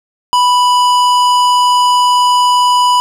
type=tone with hard clipping; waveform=triangle; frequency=987.8 Hz; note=B5; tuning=in tune; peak=-9 dBFS; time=0.33-3 s; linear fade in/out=0 ms; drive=18 dB; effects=none